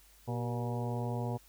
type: harmonic tone with a mistuned harmonic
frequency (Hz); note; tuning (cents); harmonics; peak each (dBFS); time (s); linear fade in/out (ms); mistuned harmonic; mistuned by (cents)
120; B2; -49; 1 / 2 / 3 / 4 / 5 / 6 / 7 / 8; -34 / -40 / -44 / -42 / -46 / -45 / -45 / -47; 0.27-1.38; 20; 3; +90
effects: added 50 Hz sine -62 dBFS peak until 1.48 s + white hiss -62 dBFS RMS until 1.48 s